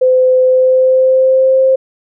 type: tone with pitch glide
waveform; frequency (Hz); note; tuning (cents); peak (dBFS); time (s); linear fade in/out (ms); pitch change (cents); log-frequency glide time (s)
sine; 512 to 527; C5 to C5; -38 to +12; -6; 0.01-1.76; 10; +50; 0.42-1.6
effects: none